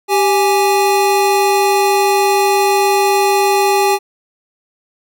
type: tone pair together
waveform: square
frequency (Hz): 392 / 828.6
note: G4 / G#5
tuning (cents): 0 / -4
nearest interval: octave + minor second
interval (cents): 1296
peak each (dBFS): -14 / -14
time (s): 0.08-3.99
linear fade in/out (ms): 50
effects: none